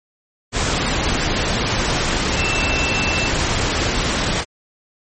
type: tone in noise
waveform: sine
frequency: 2670 Hz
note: E7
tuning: 22 cents sharp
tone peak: -21 dBFS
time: 2.35-3.31 s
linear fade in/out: 50 ms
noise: pink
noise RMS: -19 dBFS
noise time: 0.52-4.45 s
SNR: -5 dB
effects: MP3 32 kbps